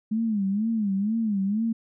sine tone with vibrato, 210 Hz, G#3, 19 cents sharp, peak -22 dBFS, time 0.11-1.73 s, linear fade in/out 10 ms, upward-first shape sine, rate 2.1 Hz, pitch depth 150 cents each way, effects none

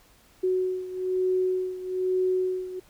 sine beating tone pair, 370 / 371.1 Hz, F#4 / F#4, 0 / +5 cents, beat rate 1.1 Hz, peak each -25 / -29 dBFS, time 0.43-2.8 s, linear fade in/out 10 ms, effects pink hiss -58 dBFS RMS until 2.89 s

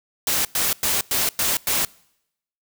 white noise bursts, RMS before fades -21 dBFS, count 6, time 0.27-1.85 s, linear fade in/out 2 ms, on 180 ms, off 100 ms, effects noise-tail reverb RT60 0.8 s tail -25 dB re dry

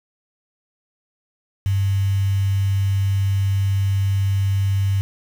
sine tone with quantisation, 98 Hz, G2, in tune, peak -16 dBFS, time 1.66-5.01 s, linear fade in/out 0 ms, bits 6, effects none

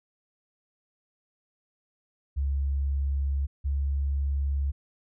sine tone pair in turn, 69.3 / 69.7 Hz, C#2 / C#2, 0 / +10 cents, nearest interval unison, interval 10 cents, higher second, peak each -24 dBFS, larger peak neither, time 2.36-3.47 / 3.64-4.72 s, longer first, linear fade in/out 20 ms, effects none

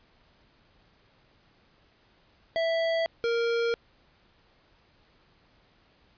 square tone pair in turn, 659.3 / 466.2 Hz, E5 / A#4, 0 / 0 cents, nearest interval tritone, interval 600 cents, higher first, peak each -25 dBFS, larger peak neither, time 2.56-3.06 / 3.24-3.74 s, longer neither, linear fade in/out 0 ms, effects pink hiss -63 dBFS RMS until 6.17 s + resampled to 11025 Hz

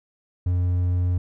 triangle tone, 89.3 Hz, F2, 39 cents sharp, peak -17 dBFS, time 0.46-1.18 s, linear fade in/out 5 ms, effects none

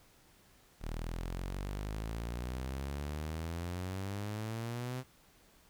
sawtooth exponential sweep, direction up, 37.86 to 130 Hz, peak -33 dBFS, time 0.8-5.04 s, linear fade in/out 50 ms, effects pink hiss -64 dBFS RMS until 5.69 s

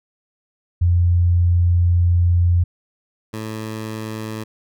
sine / 15% pulse tone pair in turn, 87.31 / 109.62 Hz, F2 / A2, 0 / -6 cents, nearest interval major third, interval 394 cents, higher second, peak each -12 / -20 dBFS, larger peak first, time 0.81-2.64 / 3.33-4.44 s, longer first, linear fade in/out 10 ms, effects none

